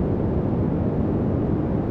pink band-pass noise, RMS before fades -22 dBFS, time 0-1.9 s, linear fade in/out 0 ms, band 100 to 370 Hz, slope 12 dB/octave, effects none

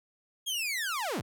sawtooth linear sweep, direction down, 3313 to 48.44 Hz, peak -27 dBFS, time 0.46-1.22 s, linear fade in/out 20 ms, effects none

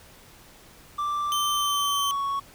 triangle tone with pitch glide, 1174.7 to 1111.3 Hz, D6 to C#6, 0 to +4 cents, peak -23 dBFS, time 0.98-2.4 s, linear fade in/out 10 ms, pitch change -96 cents, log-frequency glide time 1.53-2.23 s
sawtooth tone, 3097 Hz, G7, 22 cents flat, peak -23 dBFS, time 1.32-2.11 s, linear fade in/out 0 ms
effects pink hiss -51 dBFS RMS until 2.54 s

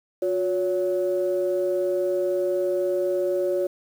sine tone pair together, 360.8 / 563 Hz, F#4 / C#5, -44 / +27 cents, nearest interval minor sixth, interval 771 cents, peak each -23 dBFS, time 0.22-3.67 s, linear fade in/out 5 ms, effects tanh soft clip ceiling -14 dBFS + 8-bit

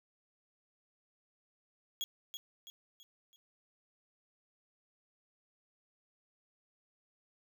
35% pulse tone with echo, 3322 Hz, G#7, in tune, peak -33 dBFS, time 2.01-2.04 s, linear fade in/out 0 ms, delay 330 ms, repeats 4, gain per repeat -7 dB, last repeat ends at 3.36 s, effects none

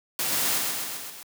white noise with echo, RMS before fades -27 dBFS, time 0.19-0.58 s, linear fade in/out 2 ms, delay 130 ms, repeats 5, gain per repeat -3 dB, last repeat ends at 1.23 s, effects high-pass 100 Hz 12 dB/octave

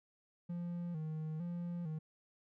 triangle tone with vibrato, 164.81 Hz, E3, in tune, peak -36 dBFS, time 0.49-1.99 s, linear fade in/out 10 ms, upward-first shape square, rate 1.1 Hz, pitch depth 89 cents each way, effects none

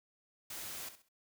white noise with echo, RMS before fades -44 dBFS, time 0.5-0.89 s, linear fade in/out 5 ms, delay 66 ms, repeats 3, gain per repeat -11 dB, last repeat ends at 1.088 s, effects noise-tail reverb RT60 0.1 s tail -24 dB re dry

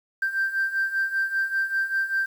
sine beating tone pair, 1568 / 1573.1 Hz, G6 / G6, 0 / +6 cents, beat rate 5.1 Hz, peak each -27 / -23 dBFS, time 0.22-2.26 s, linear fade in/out 5 ms, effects tanh soft clip ceiling -17 dBFS + 8-bit

